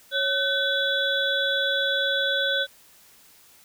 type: tone cluster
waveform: sine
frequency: 553 / 1518 / 3428 / 3874 Hz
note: C#5 / F#6 / A7 / B7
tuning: -4 / +44 / -46 / -34 cents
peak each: -28 / -25 / -26 / -31 dBFS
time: 0.11-2.67 s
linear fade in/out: 50 ms
effects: white hiss -54 dBFS RMS until 3.64 s